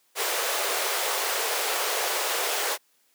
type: high-pass noise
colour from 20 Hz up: pink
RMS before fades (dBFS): -27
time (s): 0.15-2.78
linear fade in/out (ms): 50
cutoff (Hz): 400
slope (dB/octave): 48
effects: white hiss -66 dBFS RMS until 3.14 s + high-pass 200 Hz 12 dB/octave